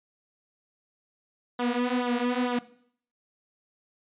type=tone with flanger; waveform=sawtooth; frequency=245.4 Hz; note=B3; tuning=11 cents flat; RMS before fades=-27 dBFS; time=1.59-2.59 s; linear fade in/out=5 ms; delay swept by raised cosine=0.39 to 5.49 ms; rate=2.2 Hz; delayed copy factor=-0.75; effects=noise-tail reverb RT60 0.6 s tail -18 dB re dry + resampled to 8000 Hz